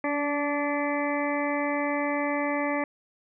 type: harmonic tone with a mistuned harmonic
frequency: 290 Hz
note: D4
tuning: 22 cents flat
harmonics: 1 / 2 / 3 / 4 / 6 / 7 / 8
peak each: -29 / -30 / -33 / -35 / -37 / -34 / -38 dBFS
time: 0.04-2.84 s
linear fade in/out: 2 ms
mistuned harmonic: 1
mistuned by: -16 cents
effects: none